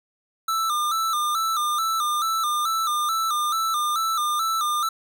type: tone with vibrato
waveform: square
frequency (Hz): 1261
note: D#6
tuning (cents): +23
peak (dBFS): -22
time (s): 0.48-4.89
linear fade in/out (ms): 5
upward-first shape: square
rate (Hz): 2.3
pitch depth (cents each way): 81
effects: none